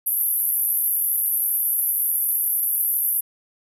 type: band-pass noise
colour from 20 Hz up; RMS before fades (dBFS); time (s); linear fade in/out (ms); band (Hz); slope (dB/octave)
pink; -22; 0.06-3.21; 10; 11000 to 13000; 96
effects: none